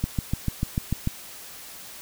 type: click train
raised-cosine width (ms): 5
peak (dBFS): -11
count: 8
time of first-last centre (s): 0.04-1.074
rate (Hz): 6.77
effects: white hiss -42 dBFS RMS until 2.01 s